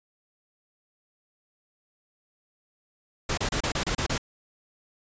pink noise bursts, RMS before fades -27 dBFS, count 8, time 3.29-4.18 s, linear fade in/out 5 ms, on 85 ms, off 30 ms, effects resampled to 16000 Hz

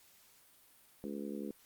harmonic tone, 70.9 Hz, C#2, 40 cents sharp, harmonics 3 / 4 / 5 / 6 / 7, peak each -42 / -44 / -46 / -48 / -49 dBFS, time 1.04-1.51 s, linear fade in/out 0 ms, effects white hiss -64 dBFS RMS until 1.65 s + Opus 48 kbps

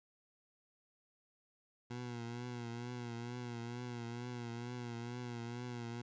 20% pulse tone with vibrato, 120.1 Hz, B2, 48 cents flat, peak -37 dBFS, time 1.9-6.02 s, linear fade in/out 10 ms, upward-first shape triangle, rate 2.2 Hz, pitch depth 57 cents each way, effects resampled to 16000 Hz

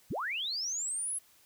sine linear sweep, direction up, 48.61 to 11000 Hz, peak -32 dBFS, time 0.1-1.19 s, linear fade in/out 10 ms, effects white hiss -63 dBFS RMS until 1.45 s

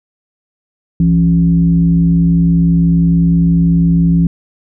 sine tone with frequency modulation, 169.3 Hz, E3, 46 cents sharp, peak -7 dBFS, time 1-4.27 s, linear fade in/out 2 ms, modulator 106 Hz, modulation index 0.53, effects none

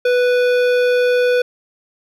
sine tone with hard clipping, 493.9 Hz, B4, in tune, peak -14 dBFS, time 0.05-1.42 s, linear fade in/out 5 ms, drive 14 dB, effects none

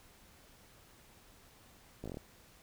slowing click train, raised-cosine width 2 ms, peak -29 dBFS, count 7, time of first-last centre 2.04-2.171 s, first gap 17 ms, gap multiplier 1.1, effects pink hiss -61 dBFS RMS until 2.62 s

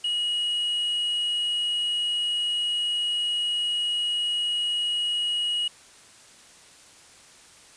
triangle tone with quantisation, 2900 Hz, F#7, 35 cents flat, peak -22 dBFS, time 0.04-5.68 s, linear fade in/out 5 ms, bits 8, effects white hiss -51 dBFS RMS until 7.76 s + resampled to 22050 Hz

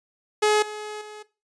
sawtooth tone with level steps, 423.4 Hz, G#4, 33 cents sharp, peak -13 / -28 / -34 dBFS, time 0.42-1.23 s, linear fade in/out 10 ms, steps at 0.62 / 1.01 s, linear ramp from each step 5 ms, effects noise-tail reverb RT60 0.3 s tail -18 dB re dry + resampled to 22050 Hz

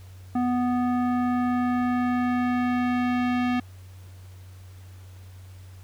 square tone with low-pass filter sweep, 246.9 Hz, B3, in tune, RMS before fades -24 dBFS, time 0.35-3.6 s, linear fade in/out 5 ms, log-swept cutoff 1000 to 2700 Hz, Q 1.3, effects added 93 Hz sine -42 dBFS peak until 5.83 s + pink hiss -56 dBFS RMS until 5.83 s

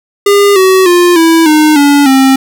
square tone with pitch steps, 404.2 / 377.1 / 351.9 / 328.3 / 306.3 / 285.8 / 266.7 Hz, G#4 / F#4 / F4 / E4 / D#4 / D4 / C4, -47 / +33 / +13 / -7 / -27 / -47 / +33 cents, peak -4 dBFS, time 0.26-2.36 s, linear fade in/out 5 ms, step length 300 ms, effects none

